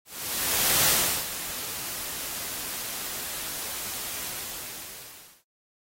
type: noise with ADSR envelope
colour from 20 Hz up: white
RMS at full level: -21 dBFS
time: 0.05-5.44 s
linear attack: 820 ms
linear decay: 390 ms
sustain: -13 dB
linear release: 1200 ms
effects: AAC 48 kbps

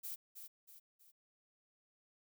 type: noise with echo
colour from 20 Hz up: violet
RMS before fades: -44 dBFS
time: 0.03-0.16 s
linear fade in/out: 20 ms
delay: 320 ms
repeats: 3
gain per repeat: -7 dB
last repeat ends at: 1.12 s
effects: none

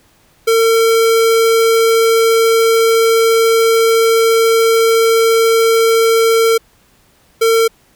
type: tone pair in turn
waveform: square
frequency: 453.5 / 453.5 Hz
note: A#4 / A#4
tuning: -48 / -48 cents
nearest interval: unison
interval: 0 cents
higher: neither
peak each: -9 dBFS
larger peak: neither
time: 0.47-6.58 / 7.41-7.68 s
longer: first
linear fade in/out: 10 ms
effects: pink hiss -52 dBFS RMS until 7.95 s

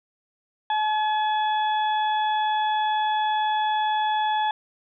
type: harmonic tone with a mistuned harmonic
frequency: 850 Hz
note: G#5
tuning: 40 cents sharp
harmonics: 1 / 2 / 3 / 4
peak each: -21 / -32 / -43 / -33 dBFS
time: 0.7-4.51 s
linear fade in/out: 2 ms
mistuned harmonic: 1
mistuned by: +16 cents
effects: none

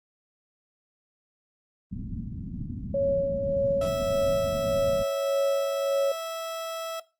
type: low-pass noise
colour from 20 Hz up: white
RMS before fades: -35 dBFS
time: 1.91-5.04 s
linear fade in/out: 20 ms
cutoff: 250 Hz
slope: 48 dB/octave
type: tone with tremolo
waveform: sine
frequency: 554.4 Hz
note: C#5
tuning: in tune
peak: -21 dBFS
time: 2.94-6.12 s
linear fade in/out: 5 ms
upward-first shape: sine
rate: 1.7 Hz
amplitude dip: 45%
type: tone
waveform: 30% pulse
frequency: 656 Hz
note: E5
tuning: 9 cents flat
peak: -28 dBFS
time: 3.81-7 s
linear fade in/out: 5 ms
effects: noise-tail reverb RT60 0.3 s tail -19 dB re dry + Opus 32 kbps

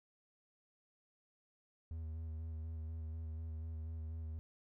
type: tone with vibrato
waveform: triangle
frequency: 80 Hz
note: D#2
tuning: 49 cents sharp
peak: -39 dBFS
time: 1.91-4.39 s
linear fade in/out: 0 ms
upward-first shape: square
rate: 4.1 Hz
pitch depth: 22 cents each way
effects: none

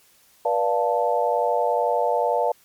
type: chord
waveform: sine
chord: B half-diminished seventh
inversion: none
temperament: equal with one note detuned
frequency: 485.1 / 587.3 / 698.5 / 880 Hz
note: B4 / D5 / F5 / A5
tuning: -31 / 0 / 0 / 0 cents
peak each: -24 dBFS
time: 0.45-2.52 s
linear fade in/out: 5 ms
effects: white hiss -57 dBFS RMS until 2.64 s + MP3 96 kbps

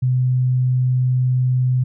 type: tone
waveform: sine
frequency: 127.1 Hz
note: C3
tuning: 50 cents flat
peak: -14 dBFS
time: 0.02-1.84 s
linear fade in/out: 10 ms
effects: none

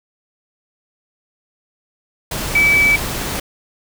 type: tone in noise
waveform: sine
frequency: 2300 Hz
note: D7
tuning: 37 cents flat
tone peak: -10 dBFS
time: 2.55-2.96 s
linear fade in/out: 5 ms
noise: pink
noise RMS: -23 dBFS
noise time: 2.31-3.4 s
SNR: +10 dB
effects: none

